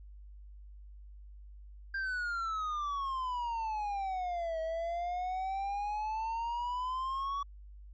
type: exponential two-way sweep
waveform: triangle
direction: down then up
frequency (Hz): 1598 to 641 to 1135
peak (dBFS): -31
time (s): 1.94-7.43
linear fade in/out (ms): 5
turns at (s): 4.6
effects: added 50 Hz sine -48 dBFS peak until 7.93 s + resampled to 16000 Hz